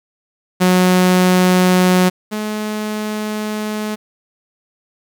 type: tone pair in turn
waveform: sawtooth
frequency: 182.7 / 213.1 Hz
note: F#3 / G#3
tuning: -22 / +45 cents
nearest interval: minor third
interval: 267 cents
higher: second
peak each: -6 / -16 dBFS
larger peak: first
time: 0.6-2.1 / 2.31-3.96 s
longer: second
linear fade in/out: 20 ms
effects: 8-bit